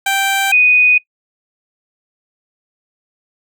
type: tone pair in turn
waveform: 15% pulse / sine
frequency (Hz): 783 / 2486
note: G5 / D#7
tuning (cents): -2 / -2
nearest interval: octave + minor sixth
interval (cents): 2000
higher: second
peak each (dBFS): -7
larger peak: neither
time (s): 0.06-0.52 / 0.52-0.98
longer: neither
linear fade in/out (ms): 5
effects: noise-tail reverb RT60 0.1 s tail -21 dB re dry